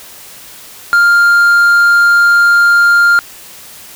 triangle tone, 1400 Hz, F6, 4 cents sharp, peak -3 dBFS, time 0.93-3.19 s, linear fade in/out 0 ms, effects white hiss -34 dBFS RMS until 3.95 s

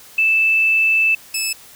sine / 15% pulse tone pair in turn, 2637 / 2611 Hz, E7 / E7, 0 / -17 cents, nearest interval unison, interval 17 cents, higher first, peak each -12 dBFS, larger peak neither, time 0.18-1.15 / 1.34-1.53 s, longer first, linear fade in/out 5 ms, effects white hiss -43 dBFS RMS until 1.75 s

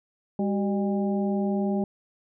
harmonic tone with a mistuned harmonic, 201.5 Hz, G3, 48 cents sharp, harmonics 1 / 2 / 3 / 4, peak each -24 / -30 / -34 / -36 dBFS, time 0.39-1.84 s, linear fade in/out 2 ms, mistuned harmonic 2, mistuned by -94 cents, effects none

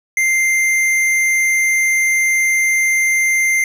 triangle tone with hard clipping, 2093 Hz, C7, in tune, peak -14 dBFS, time 0.17-3.64 s, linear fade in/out 2 ms, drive 15 dB, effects none

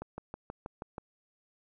click train, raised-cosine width 1 ms, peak -25 dBFS, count 7, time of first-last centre 0.02-0.982 s, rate 6.24 Hz, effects none

